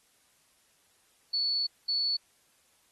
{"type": "tone bursts at uneven times", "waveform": "sine", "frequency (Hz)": 4435, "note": "C#8", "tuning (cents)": 0, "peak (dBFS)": -26, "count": 2, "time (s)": [[1.33, 1.67], [1.88, 2.17]], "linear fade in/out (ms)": 10, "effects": ["white hiss -67 dBFS RMS until 2.91 s", "AAC 32 kbps"]}